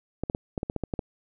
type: clicks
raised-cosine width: 2 ms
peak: -15 dBFS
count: 10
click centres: 0.236 / 0.299 / 0.349 / 0.578 / 0.631 / 0.699 / 0.763 / 0.837 / 0.938 / 0.992 s
effects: none